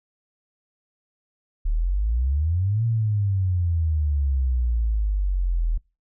sine exponential two-way sweep, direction up then down, 35.89 to 116.54 to 39.42 Hz, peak -19 dBFS, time 1.65-5.78 s, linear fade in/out 10 ms, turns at 2.85 s, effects noise-tail reverb RT60 0.3 s tail -26 dB re dry

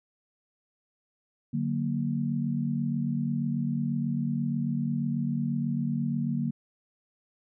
sine chord, D augmented, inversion none, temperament equal, 146.83 / 185 / 233.1 Hz, D3 / F#3 / A#3, 0 / 0 / 0 cents, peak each -30 / -33 / -29 dBFS, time 1.53-6.51 s, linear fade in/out 10 ms, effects none

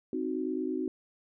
sine chord, C diminished, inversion none, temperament equal, 261.6 / 311.1 / 370 Hz, C4 / Eb4 / Gb4, 0 / 0 / 0 cents, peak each -34 dBFS, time 0.13-0.88 s, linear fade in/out 2 ms, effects none

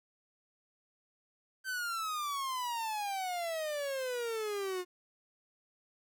45% pulse exponential sweep, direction down, 1559 to 355.5 Hz, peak -34 dBFS, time 1.64-4.85 s, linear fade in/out 50 ms, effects 12-bit

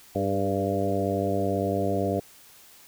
harmonic tone with a mistuned harmonic, 98 Hz, G2, in tune, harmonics 1 / 2 / 3 / 4 / 5 / 6 / 7, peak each -31 / -31 / -31 / -31 / -31 / -31 / -31 dBFS, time 0.15-2.2 s, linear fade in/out 5 ms, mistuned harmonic 4, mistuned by +33 cents, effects white hiss -52 dBFS RMS until 2.87 s

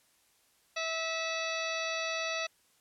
harmonic tone with a mistuned harmonic, 651 Hz, E5, 22 cents flat, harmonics 1 / 2 / 3 / 4 / 5 / 6 / 7 / 8 / 9, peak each -37 / -40 / -40 / -37 / -46 / -41 / -44 / -53 / -45 dBFS, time 0.76-2.47 s, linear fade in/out 10 ms, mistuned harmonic 5, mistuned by +96 cents, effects white hiss -68 dBFS RMS until 2.8 s + low-pass 12000 Hz 12 dB/octave

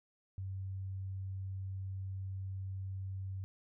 sine tone, 95.7 Hz, G2, 41 cents flat, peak -38 dBFS, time 0.38-3.44 s, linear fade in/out 0 ms, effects none

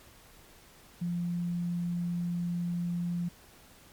sine tone, 173.7 Hz, F3, 9 cents flat, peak -29 dBFS, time 1.01-3.29 s, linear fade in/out 10 ms, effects pink hiss -56 dBFS RMS until 3.92 s + MP3 96 kbps

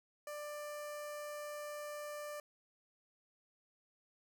sawtooth tone with notch filter, 592 Hz, D5, 14 cents sharp, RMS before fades -45 dBFS, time 0.27-2.4 s, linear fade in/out 2 ms, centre 3500 Hz, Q 1.5, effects none

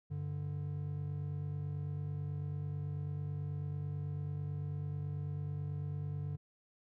triangle tone pair together, 97.48 / 146.6 Hz, G2 / D3, -9 / -3 cents, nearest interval perfect fifth, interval 706 cents, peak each -39 / -36 dBFS, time 0.1-6.37 s, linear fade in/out 20 ms, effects none

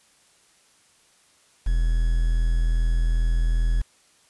triangle tone with quantisation, 41.24 Hz, E1, 2 cents sharp, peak -16 dBFS, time 1.66-3.82 s, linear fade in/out 10 ms, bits 7, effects white hiss -59 dBFS RMS until 4.29 s + resampled to 24000 Hz

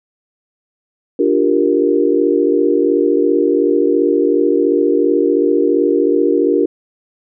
sine chord, G minor seventh, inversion second, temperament equal, 293.7 / 349.2 / 392 / 466.2 Hz, D4 / F4 / G4 / Bb4, 0 / 0 / 0 / 0 cents, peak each -16 dBFS, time 1.19-6.66 s, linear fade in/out 5 ms, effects none

